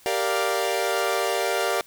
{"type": "chord", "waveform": "sawtooth", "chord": "G minor seventh", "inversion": "none", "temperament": "equal", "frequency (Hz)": [392, 466.2, 587.3, 698.5], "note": ["G4", "Bb4", "D5", "F5"], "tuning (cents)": [0, 0, 0, 0], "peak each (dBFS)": -24, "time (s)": [0.06, 1.81], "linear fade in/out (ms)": 0, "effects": ["white hiss -53 dBFS RMS until 1.86 s"]}